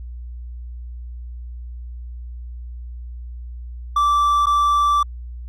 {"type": "tone with dropouts", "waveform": "triangle", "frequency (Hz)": 1166, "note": "D6", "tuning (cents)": -13, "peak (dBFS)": -12, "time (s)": [3.96, 5.03], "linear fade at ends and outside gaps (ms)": 5, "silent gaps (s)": [4.459, 4.467], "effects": ["added 60 Hz sine -30 dBFS peak until 5.48 s"]}